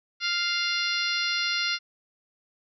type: harmonic tone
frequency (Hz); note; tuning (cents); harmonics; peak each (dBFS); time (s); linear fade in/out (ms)
698.5; F5; 0; 2 / 3 / 4 / 5 / 6 / 7 / 8; -31 / -31 / -32 / -34 / -31 / -33 / -37; 0.2-1.79; 50
effects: none